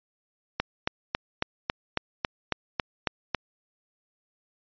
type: click train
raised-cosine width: 0.3 ms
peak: -8 dBFS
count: 11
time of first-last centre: 0.6-3.347 s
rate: 3.64 Hz
effects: resampled to 11025 Hz